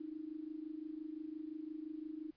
sine tone with amplitude modulation, 311.1 Hz, D#4, in tune, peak -39 dBFS, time 0-2.31 s, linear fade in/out 10 ms, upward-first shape sine, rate 25.8 Hz, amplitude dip 80%, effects pink hiss -75 dBFS RMS until 2.36 s + resampled to 11025 Hz

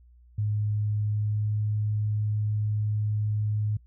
sine tone with pitch glide, 105.2 to 105.93 Hz, G#2 to G#2, +23 to +35 cents, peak -24 dBFS, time 0.38-3.77 s, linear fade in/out 5 ms, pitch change +12 cents, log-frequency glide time 1.04-1.53 s, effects noise-tail reverb RT60 0.1 s tail -23 dB re dry + added 60 Hz sine -52 dBFS peak until 3.86 s

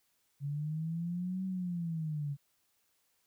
sine linear two-way sweep, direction up then down, 139.5 to 190 to 139.5 Hz, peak -33 dBFS, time 0.4-2.37 s, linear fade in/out 50 ms, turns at 1.45 s, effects white hiss -75 dBFS RMS until 3.26 s

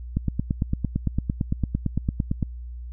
click train, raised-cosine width 5 ms, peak -10 dBFS, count 21, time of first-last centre 0.17-2.427 s, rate 8.86 Hz, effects added 60 Hz sine -33 dBFS peak until 2.92 s

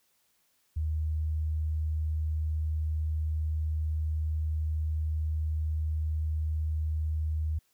sine tone, 77.78 Hz, D#2, in tune, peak -27 dBFS, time 0.76-7.59 s, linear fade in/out 10 ms, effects white hiss -71 dBFS RMS until 7.73 s

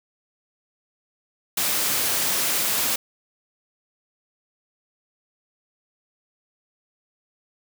white high-pass noise, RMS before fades -23 dBFS, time 1.57-2.96 s, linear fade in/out 5 ms, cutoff 110 Hz, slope 12 dB/octave, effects none

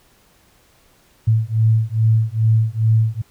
sine beating tone pair, 110 / 112.4 Hz, A2 / A2, 0 / +37 cents, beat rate 2.4 Hz, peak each -16 dBFS, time 1.27-3.22 s, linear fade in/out 10 ms, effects pink hiss -55 dBFS RMS until 3.3 s

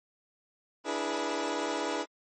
20% pulse chord, E dominant seventh, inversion third, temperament equal with one note detuned, 293.7 / 329.6 / 415.3 / 486.2 Hz, D4 / E4 / G#4 / B4, 0 / 0 / 0 / -27 cents, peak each -31 dBFS, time 0.84-2.06 s, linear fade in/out 50 ms, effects MP3 32 kbps

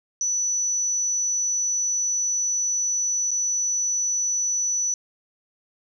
sine tone with dropouts, 5950 Hz, F#8, 9 cents sharp, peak -21 dBFS, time 0.21-4.94 s, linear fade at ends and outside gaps 1 ms, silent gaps 3.308-3.314 s, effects 10-bit

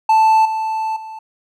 triangle tone with level steps, 880 Hz, A5, in tune, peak -7 / -16 / -27 dBFS, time 0.09-1.19 s, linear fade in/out 5 ms, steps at 0.45 / 0.96 s, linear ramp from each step 5 ms, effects none

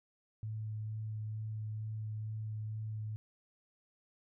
sine tone with vibrato, 108.4 Hz, A2, 25 cents flat, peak -37 dBFS, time 0.43-3.16 s, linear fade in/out 0 ms, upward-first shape sine, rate 2.2 Hz, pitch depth 11 cents each way, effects none

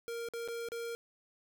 square tone with dropouts, 466.2 Hz, A#4, in tune, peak -38 dBFS, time 0.08-0.95 s, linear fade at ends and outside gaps 0 ms, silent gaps 0.287-0.336 / 0.477-0.485 / 0.687-0.719 s, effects none

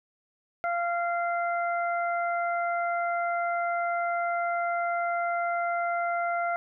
harmonic tone, 691 Hz, F5, 19 cents flat, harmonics 1 / 2 / 3, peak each -27 / -31 / -37 dBFS, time 0.64-6.56 s, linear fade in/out 0 ms, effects none

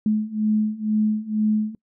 sine beating tone pair, 213.1 / 215.2 Hz, G#3 / A3, +45 / -38 cents, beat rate 2.1 Hz, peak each -23 / -21 dBFS, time 0.06-1.75 s, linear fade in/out 2 ms, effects noise-tail reverb RT60 0.1 s tail -25 dB re dry

